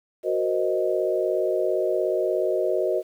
sine chord, C half-diminished seventh, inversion second, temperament equal, 370 / 466.2 / 523.3 / 622.3 Hz, Gb4 / Bb4 / C5 / Eb5, 0 / 0 / 0 / 0 cents, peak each -25 / -28 / -28 / -25 dBFS, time 0.23-3.03 s, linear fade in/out 50 ms, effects 9-bit

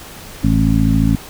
harmonic tone with a mistuned harmonic, 54.3 Hz, A1, 22 cents flat, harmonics 1 / 2 / 3 / 4 / 5, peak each -17 / -17 / -17 / -17 / -17 dBFS, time 0.43-1.16 s, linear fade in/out 10 ms, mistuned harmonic 1, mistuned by -100 cents, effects pink hiss -35 dBFS RMS until 1.29 s

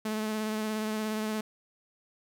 sawtooth tone with vibrato, 216 Hz, A3, 32 cents flat, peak -26 dBFS, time 0.05-1.41 s, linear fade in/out 5 ms, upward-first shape triangle, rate 17 Hz, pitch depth 23 cents each way, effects none

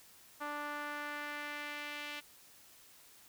sawtooth tone with band-pass filter sweep, 293.7 Hz, D4, in tune, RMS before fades -42 dBFS, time 0.4-2.21 s, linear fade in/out 20 ms, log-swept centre 1200 to 2700 Hz, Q 1.8, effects white hiss -60 dBFS RMS until 3.28 s

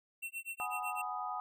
square tone with tremolo, 2709 Hz, E7, 47 cents sharp, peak -38 dBFS, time 0.22-1.02 s, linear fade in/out 10 ms, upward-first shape sine, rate 8 Hz, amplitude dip 100%
sine chord, G# minor seventh, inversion third, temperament equal, 740 / 830.6 / 987.8 / 1244.5 Hz, F#5 / G#5 / B5 / D#6, 0 / 0 / 0 / 0 cents, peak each -41 / -42 / -45 / -40 dBFS, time 0.6-1.4 s, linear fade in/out 0 ms
effects none

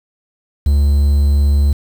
triangle tone with quantisation, 71.5 Hz, D2, 46 cents flat, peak -7 dBFS, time 0.66-1.73 s, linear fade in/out 5 ms, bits 6, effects none

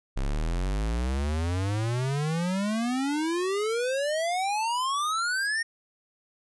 square exponential sweep, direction up, 32.4 to 1864.7 Hz, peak -26 dBFS, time 0.16-5.63 s, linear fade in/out 10 ms, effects resampled to 24000 Hz

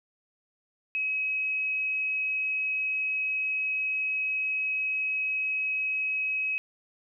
sine tone, 2551 Hz, D#7, 43 cents sharp, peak -26 dBFS, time 0.95-6.58 s, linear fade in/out 0 ms, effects none

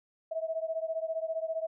sine beating tone pair, 642 / 657 Hz, E5 / E5, -46 / -6 cents, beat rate 15 Hz, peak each -33 / -35 dBFS, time 0.31-1.67 s, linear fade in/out 10 ms, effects none

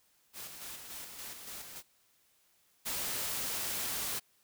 white noise with tremolo, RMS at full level -44 dBFS, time 0.33-1.83 s, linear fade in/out 50 ms, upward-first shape square, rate 3.5 Hz, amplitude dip 40%
white noise, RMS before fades -36 dBFS, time 2.85-4.2 s, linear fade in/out 20 ms
effects white hiss -70 dBFS RMS until 4.43 s

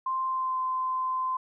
sine tone with pitch glide, 1046.5 to 1033.3 Hz, C6 to C6, 0 to -22 cents, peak -26 dBFS, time 0.06-1.37 s, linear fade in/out 5 ms, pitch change -22 cents, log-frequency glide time 0.26-0.58 s, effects none

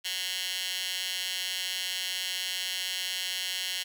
15% pulse tone with high-pass filter, 184.3 Hz, F#3, 7 cents flat, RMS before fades -33 dBFS, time 0.04-3.84 s, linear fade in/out 20 ms, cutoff 3000 Hz, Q 2.1, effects none

